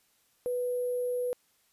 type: tone with sample-and-hold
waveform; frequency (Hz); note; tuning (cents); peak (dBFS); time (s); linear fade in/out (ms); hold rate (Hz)
sine; 493.9; B4; 0; -28; 0.46-1.33; 0; 11025
effects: white hiss -69 dBFS RMS until 1.72 s + resampled to 32000 Hz